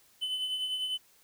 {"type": "tone with tremolo", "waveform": "triangle", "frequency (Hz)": 3025, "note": "F#7", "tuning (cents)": 38, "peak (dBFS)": -27, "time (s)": [0.21, 0.98], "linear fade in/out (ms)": 20, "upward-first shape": "triangle", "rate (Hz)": 10, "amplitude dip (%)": 50, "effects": ["white hiss -63 dBFS RMS until 1.23 s"]}